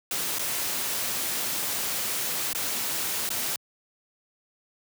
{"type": "noise with dropouts", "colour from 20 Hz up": "white", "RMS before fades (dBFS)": -29, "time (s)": [0.11, 3.56], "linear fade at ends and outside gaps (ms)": 2, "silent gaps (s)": [[0.386, 0.393], [2.532, 2.548], [3.291, 3.303]], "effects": ["high-pass 100 Hz 12 dB/octave"]}